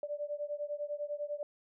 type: beating tone pair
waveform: sine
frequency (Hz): 583 / 593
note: D5 / D5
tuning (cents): -13 / +17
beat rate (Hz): 10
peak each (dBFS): -38 / -39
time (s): 0.03-1.43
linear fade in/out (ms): 2
effects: none